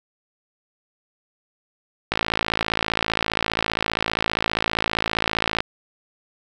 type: click train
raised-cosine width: 0.3 ms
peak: -4 dBFS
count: 193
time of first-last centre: 2.12-5.605 s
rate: 55.1 Hz
effects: 7-bit